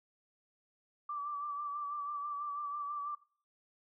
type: tone with vibrato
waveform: sine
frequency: 1165 Hz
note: D6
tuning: 14 cents flat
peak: -36 dBFS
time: 1.09-3.15 s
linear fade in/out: 5 ms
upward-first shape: sine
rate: 6.1 Hz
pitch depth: 36 cents each way
effects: noise-tail reverb RT60 0.5 s tail -21 dB re dry